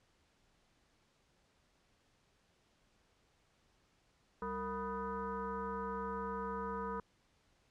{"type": "tone with frequency modulation", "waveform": "sine", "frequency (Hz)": 720, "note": "F#5", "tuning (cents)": -47, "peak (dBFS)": -37, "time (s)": [4.42, 7], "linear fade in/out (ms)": 2, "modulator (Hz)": 262, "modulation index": 2.3, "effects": ["pink hiss -73 dBFS RMS until 7.7 s", "low-pass 7000 Hz 12 dB/octave"]}